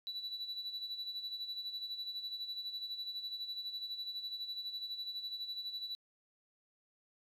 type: tone with tremolo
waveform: sine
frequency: 3951 Hz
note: B7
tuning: in tune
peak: -35 dBFS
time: 0.07-5.95 s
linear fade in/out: 0 ms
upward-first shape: sine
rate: 12 Hz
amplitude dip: 70%
effects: tanh soft clip ceiling -36 dBFS + 12-bit